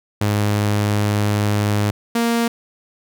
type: tone pair in turn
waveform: sawtooth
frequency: 103.83 / 233.1 Hz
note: G#2 / A#3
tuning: 0 / 0 cents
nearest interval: octave + major second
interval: 1400 cents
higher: second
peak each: -12 dBFS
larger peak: neither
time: 0.21-1.91 / 2.15-2.48 s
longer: first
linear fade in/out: 5 ms
effects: none